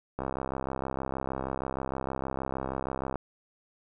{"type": "click train", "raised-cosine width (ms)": 1, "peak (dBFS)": -18, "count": 198, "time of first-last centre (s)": [0.19, 3.157], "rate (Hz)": 66.4, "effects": []}